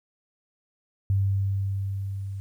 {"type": "tone with level ramp", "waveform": "sine", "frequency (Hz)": 98, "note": "G2", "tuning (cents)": 0, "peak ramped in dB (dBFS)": [-19, -31], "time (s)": [1.1, 2.4], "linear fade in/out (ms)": 0, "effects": ["10-bit"]}